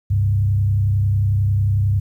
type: tone with frequency modulation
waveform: sine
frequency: 100 Hz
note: G2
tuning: 35 cents sharp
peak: -14 dBFS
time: 0.1-2 s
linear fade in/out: 10 ms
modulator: 31.1 Hz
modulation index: 0.56
effects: 9-bit